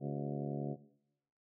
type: harmonic tone with a mistuned harmonic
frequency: 71.4 Hz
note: D2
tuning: 48 cents flat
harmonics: 2 / 3 / 4 / 5 / 6 / 7 / 8 / 9 / 10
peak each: -38 / -42 / -44 / -46 / -48 / -49 / -50 / -51 / -52 dBFS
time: 0-0.77 s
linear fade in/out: 50 ms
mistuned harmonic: 6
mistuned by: -110 cents
effects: noise-tail reverb RT60 0.8 s tail -18 dB re dry